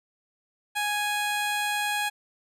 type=tone; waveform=15% pulse; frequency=830.6 Hz; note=G#5; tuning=in tune; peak=-19 dBFS; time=0.75-2.1 s; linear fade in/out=20 ms; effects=resampled to 32000 Hz